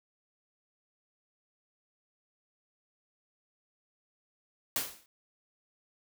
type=noise with exponential decay; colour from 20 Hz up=white; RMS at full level=-28 dBFS; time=4.76-5.06 s; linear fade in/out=1 ms; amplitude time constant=64 ms; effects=none